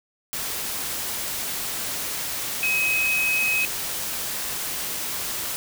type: tone in noise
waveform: sine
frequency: 2543 Hz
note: D#7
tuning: 37 cents sharp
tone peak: -20 dBFS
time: 2.63-3.65 s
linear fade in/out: 0 ms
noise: white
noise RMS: -29 dBFS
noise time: 0.33-5.56 s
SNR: +6 dB
effects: none